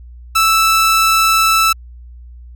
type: tone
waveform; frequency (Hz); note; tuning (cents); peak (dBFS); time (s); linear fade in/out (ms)
sawtooth; 1318.5; E6; 0; -6; 0.35-1.73; 10
effects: added 60 Hz sine -33 dBFS peak until 2.55 s